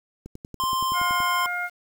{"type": "click train", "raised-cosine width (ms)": 3, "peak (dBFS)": -25, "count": 11, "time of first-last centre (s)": [0.26, 1.203], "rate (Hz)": 10.6}
{"type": "tone", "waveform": "square", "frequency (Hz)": 1046.5, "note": "C6", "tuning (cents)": 0, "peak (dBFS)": -23, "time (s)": [0.6, 1.46], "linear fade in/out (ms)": 0}
{"type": "harmonic tone", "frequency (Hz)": 710, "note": "F5", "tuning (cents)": 28, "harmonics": [1, 2, 3], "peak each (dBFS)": [-32, -28, -30], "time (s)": [0.93, 1.7], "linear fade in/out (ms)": 50}
{"effects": ["8-bit"]}